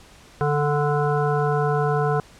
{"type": "harmonic tone", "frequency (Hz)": 146.83, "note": "D3", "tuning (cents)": 0, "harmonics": [1, 3, 5, 7, 9, 10], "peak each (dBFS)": [-22, -23, -26, -29, -31, -33], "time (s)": [0.41, 2.2], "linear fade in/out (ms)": 0, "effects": ["pink hiss -49 dBFS RMS until 2.39 s", "low-pass 9000 Hz 12 dB/octave"]}